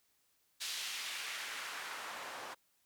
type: noise with band-pass filter sweep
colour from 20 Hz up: white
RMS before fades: -43 dBFS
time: 0.6-2.55 s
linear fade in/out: 20 ms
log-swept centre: 3800 to 780 Hz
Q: 1.1
effects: white hiss -75 dBFS RMS until 2.85 s